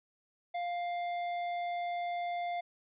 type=tone with tanh clipping; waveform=sine; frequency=700 Hz; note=F5; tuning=4 cents sharp; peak=-35 dBFS; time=0.54-2.61 s; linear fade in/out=10 ms; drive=13 dB; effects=resampled to 8000 Hz